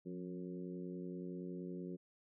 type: harmonic tone with a mistuned harmonic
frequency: 90.6 Hz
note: F#2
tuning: 36 cents flat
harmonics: 2 / 3 / 4 / 5 / 6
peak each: -45 / -49 / -48 / -54 / -60 dBFS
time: 0.05-1.97 s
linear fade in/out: 20 ms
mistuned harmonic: 2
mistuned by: -48 cents
effects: none